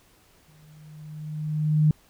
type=tone with exponential growth; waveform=sine; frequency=153 Hz; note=D#3; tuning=29 cents flat; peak=-14 dBFS; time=0.48-1.91 s; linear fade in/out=2 ms; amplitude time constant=310 ms; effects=pink hiss -59 dBFS RMS until 2.09 s